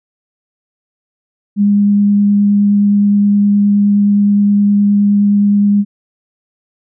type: tone with vibrato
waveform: sine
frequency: 203.6 Hz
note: G#3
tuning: 34 cents flat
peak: -7 dBFS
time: 1.56-5.85 s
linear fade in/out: 50 ms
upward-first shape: triangle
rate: 9.6 Hz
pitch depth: 9 cents each way
effects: none